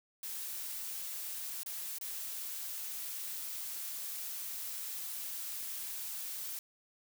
blue noise with dropouts, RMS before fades -41 dBFS, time 0.23-6.59 s, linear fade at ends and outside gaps 2 ms, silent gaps 1.633-1.661 / 1.985-2.011 s, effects none

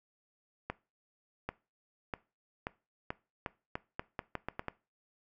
accelerating click train, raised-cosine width 0.5 ms, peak -20 dBFS, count 13, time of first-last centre 0.7-4.683 s, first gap 790 ms, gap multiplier 0.82, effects noise-tail reverb RT60 0.3 s tail -20 dB re dry

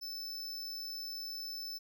square tone, 5274 Hz, E8, in tune, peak -40 dBFS, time 0.01-1.79 s, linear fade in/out 20 ms, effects none

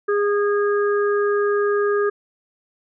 harmonic tone, 410 Hz, G#4, 22 cents flat, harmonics 1 / 3 / 4, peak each -17 / -26 / -28 dBFS, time 0.08-2.1 s, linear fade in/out 10 ms, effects none

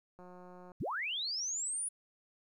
click train, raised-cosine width 1 ms, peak -40 dBFS, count 96, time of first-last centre 0.19-0.718 s, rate 180 Hz
sine linear sweep, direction up, 36.67 to 9956 Hz, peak -34 dBFS, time 0.8-1.89 s, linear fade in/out 10 ms
effects 12-bit

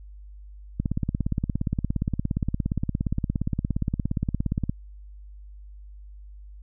click train, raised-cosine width 5 ms, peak -12 dBFS, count 68, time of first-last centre 0.8-4.695 s, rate 17.2 Hz, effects added 50 Hz sine -41 dBFS peak until 6.62 s

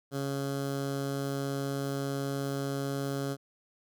15% pulse tone with notch filter, 138.59 Hz, C#3, in tune, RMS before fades -33 dBFS, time 0.11-3.37 s, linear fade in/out 50 ms, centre 2300 Hz, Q 1.5, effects none

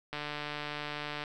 click train, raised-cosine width 0.3 ms, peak -21 dBFS, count 165, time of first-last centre 0.13-1.238 s, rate 148 Hz, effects none

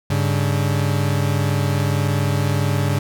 40% pulse tone pair together, 100.69 / 142.4 Hz, G2 / C#3, +47 / +47 cents, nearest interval tritone, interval 600 cents, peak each -19 dBFS, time 0.1-2.99 s, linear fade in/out 5 ms, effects none

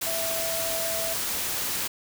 sine tone in noise, 659.3 Hz, E5, in tune, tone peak -31 dBFS, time 0.06-1.14 s, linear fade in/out 10 ms, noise white, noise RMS -29 dBFS, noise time 0.01-1.88 s, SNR -5 dB, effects none

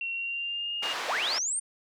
sine tone with pitch glide, 2733 to 2836 Hz, F7 to F7, -38 to +26 cents, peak -30 dBFS, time 0.01-0.93 s, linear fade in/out 2 ms, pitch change +64 cents, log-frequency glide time 0.12-0.73 s
pink band-pass noise, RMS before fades -34 dBFS, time 0.82-1.39 s, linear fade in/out 10 ms, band 750 to 4200 Hz, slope 12 dB/octave
sine linear sweep, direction up, 375.6 to 9170 Hz, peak -27 dBFS, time 1.08-1.6 s, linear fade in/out 10 ms
effects none

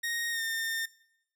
sawtooth tone with pitch glide, 1864.7 to 1814.8 Hz, A#6 to A#6, 0 to -47 cents, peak -27 dBFS, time 0.03-0.86 s, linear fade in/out 10 ms, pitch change -47 cents, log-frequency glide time 0.31-0.42 s, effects noise-tail reverb RT60 0.8 s tail -20 dB re dry

